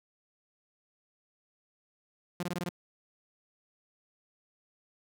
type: tone bursts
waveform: sawtooth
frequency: 176.1 Hz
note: F3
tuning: 15 cents sharp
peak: -28 dBFS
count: 6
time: 2.4-2.691 s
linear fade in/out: 2 ms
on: 31 ms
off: 21 ms
effects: none